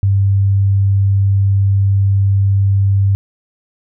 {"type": "tone", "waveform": "sine", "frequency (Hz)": 98.5, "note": "G2", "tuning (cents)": 9, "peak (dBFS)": -9, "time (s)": [0.03, 3.15], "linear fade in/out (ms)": 0, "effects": []}